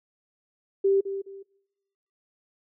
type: tone with echo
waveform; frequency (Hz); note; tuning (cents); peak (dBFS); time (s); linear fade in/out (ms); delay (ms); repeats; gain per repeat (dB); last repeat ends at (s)
sine; 392; G4; 0; -18; 0.84-1.01; 10; 210; 2; -11; 1.43
effects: noise-tail reverb RT60 1.0 s tail -25 dB re dry